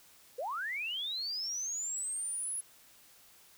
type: linear sweep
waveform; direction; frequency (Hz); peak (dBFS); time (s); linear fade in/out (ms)
sine; up; 454 to 10680; -34; 0.38-2.61; 10
effects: white hiss -60 dBFS RMS until 3.57 s